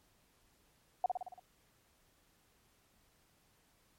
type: tone with echo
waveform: sine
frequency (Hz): 730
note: F#5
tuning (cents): -24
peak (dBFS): -26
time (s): 1.04-1.06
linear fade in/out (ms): 2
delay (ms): 56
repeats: 6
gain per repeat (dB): -4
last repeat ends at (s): 1.396
effects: pink hiss -71 dBFS RMS until 3.98 s + MP3 64 kbps